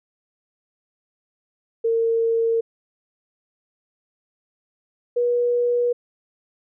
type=tone pair in turn; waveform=sine; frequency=457 / 483.3 Hz; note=A#4 / B4; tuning=-34 / -38 cents; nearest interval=minor second; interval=96 cents; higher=second; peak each=-17 dBFS; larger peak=neither; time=1.84-2.61 / 5.16-5.93 s; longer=neither; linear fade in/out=10 ms; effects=none